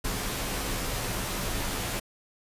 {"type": "noise with comb filter", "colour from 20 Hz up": "pink", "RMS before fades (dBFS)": -31, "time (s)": [0.04, 2], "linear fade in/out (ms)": 10, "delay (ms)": 13, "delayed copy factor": -0.6, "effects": ["resampled to 32000 Hz"]}